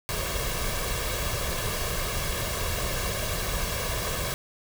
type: noise with comb filter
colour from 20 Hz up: pink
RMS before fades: -29 dBFS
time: 0.09-4.34 s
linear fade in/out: 0 ms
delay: 1.8 ms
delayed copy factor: +0.65
effects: none